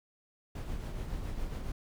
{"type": "noise with tremolo", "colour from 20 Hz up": "brown", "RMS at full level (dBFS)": -35, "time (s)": [0.55, 1.72], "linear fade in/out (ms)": 5, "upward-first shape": "triangle", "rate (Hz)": 7.2, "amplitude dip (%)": 45, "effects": []}